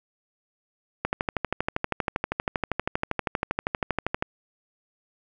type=click train; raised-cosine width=0.5 ms; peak=-9 dBFS; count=41; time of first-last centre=1.05-4.225 s; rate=12.6 Hz; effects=none